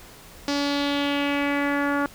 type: tone with low-pass filter sweep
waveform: sawtooth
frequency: 284.9 Hz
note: C#4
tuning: 48 cents sharp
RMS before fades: -24 dBFS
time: 0.48-2.06 s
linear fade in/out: 0 ms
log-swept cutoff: 5200 to 1400 Hz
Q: 3
effects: pink hiss -46 dBFS RMS until 2.14 s